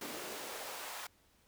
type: noise with high-pass filter sweep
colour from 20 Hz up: pink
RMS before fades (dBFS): -44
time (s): 0.01-1.07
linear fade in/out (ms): 5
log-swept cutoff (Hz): 270 to 940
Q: 1.3
effects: pink hiss -69 dBFS RMS until 1.47 s